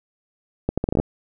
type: accelerating click train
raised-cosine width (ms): 2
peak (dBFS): -7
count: 9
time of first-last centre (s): 0.69-1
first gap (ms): 86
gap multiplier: 0.75
effects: none